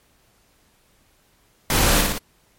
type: noise with echo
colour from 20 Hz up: pink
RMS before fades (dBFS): -19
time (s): 1.7-2.01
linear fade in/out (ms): 2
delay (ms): 57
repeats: 3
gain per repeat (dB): -3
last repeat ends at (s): 2.181
effects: pink hiss -60 dBFS RMS until 2.58 s + MP3 64 kbps